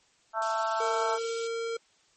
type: harmonic tone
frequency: 222 Hz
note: A3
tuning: 16 cents sharp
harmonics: 3 / 4 / 5 / 6 / 7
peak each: -32 / -31 / -37 / -31 / -40 dBFS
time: 0.33-1.19 s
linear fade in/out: 50 ms
type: high-pass noise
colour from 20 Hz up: white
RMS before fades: -40 dBFS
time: 0.42-1.47 s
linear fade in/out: 0 ms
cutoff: 2600 Hz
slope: 48 dB/octave
type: tone with pitch glide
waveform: square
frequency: 455.9 to 459.1 Hz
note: A#4 to A#4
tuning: -39 to -26 cents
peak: -31 dBFS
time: 0.8-1.77 s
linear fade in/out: 5 ms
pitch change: +13 cents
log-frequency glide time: 0.98-1.42 s
effects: white hiss -65 dBFS RMS until 2.16 s + MP3 32 kbps